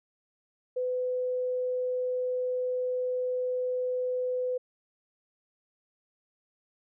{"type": "tone", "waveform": "sine", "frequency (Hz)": 503, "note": "B4", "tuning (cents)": 32, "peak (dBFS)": -27, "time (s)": [0.76, 4.58], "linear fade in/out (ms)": 10, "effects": []}